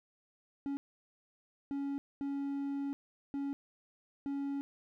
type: tone bursts at uneven times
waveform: triangle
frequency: 279.4 Hz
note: C#4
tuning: 14 cents sharp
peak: -32 dBFS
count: 5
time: 0.66-0.77 / 1.71-1.98 / 2.21-2.93 / 3.34-3.53 / 4.26-4.61 s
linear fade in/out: 0 ms
effects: none